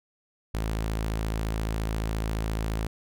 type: tone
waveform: sawtooth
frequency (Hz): 54.4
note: A1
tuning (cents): -19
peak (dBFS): -23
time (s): 0.54-2.87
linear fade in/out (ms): 5
effects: none